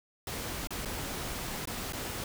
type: noise with dropouts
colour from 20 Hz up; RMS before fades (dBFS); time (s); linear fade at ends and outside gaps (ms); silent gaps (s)
pink; -37; 0.27-2.24; 2; 0.672-0.706 / 0.85-0.856 / 1.655-1.673 / 1.924-1.932
effects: none